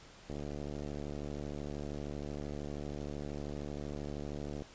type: click train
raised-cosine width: 2 ms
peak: -28 dBFS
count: 316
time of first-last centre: 0.3-4.621 s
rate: 72.9 Hz
effects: pink hiss -56 dBFS RMS until 4.74 s + resampled to 16000 Hz